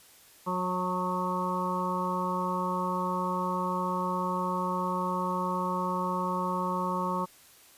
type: harmonic tone with a mistuned harmonic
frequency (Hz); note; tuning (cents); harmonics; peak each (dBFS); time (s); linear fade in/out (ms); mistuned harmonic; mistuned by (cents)
181.7; F#3; -31; 1 / 2 / 3 / 5 / 6 / 7; -33 / -38 / -37 / -33 / -32 / -41; 0.46-7.26; 20; 6; +19
effects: white hiss -56 dBFS RMS until 7.77 s + resampled to 32000 Hz